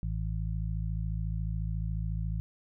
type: harmonic tone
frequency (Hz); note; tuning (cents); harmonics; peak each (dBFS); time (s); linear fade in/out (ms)
54.1; A1; -29; 1 / 2 / 3; -32 / -35 / -37; 0.03-2.4; 0
effects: none